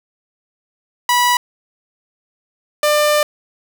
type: tone pair in turn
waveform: sawtooth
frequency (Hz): 978 / 596.7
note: B5 / D5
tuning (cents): -17 / +27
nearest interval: major sixth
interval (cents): 856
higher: first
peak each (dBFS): -8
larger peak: neither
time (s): 1.09-1.37 / 2.83-3.23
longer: second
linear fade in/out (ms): 2
effects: none